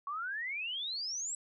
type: exponential sweep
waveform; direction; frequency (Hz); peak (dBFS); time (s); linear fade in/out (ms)
sine; up; 1100 to 7902; -35; 0.07-1.35; 2
effects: none